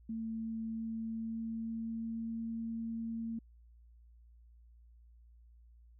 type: tone with pitch glide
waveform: sine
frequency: 224.2 to 227.5 Hz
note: A3 to A#3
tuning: +33 to -42 cents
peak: -36 dBFS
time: 0.09-3.39 s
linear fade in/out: 5 ms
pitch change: +25 cents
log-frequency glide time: 0.7-2.42 s
effects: added 58 Hz sine -57 dBFS peak until 5.99 s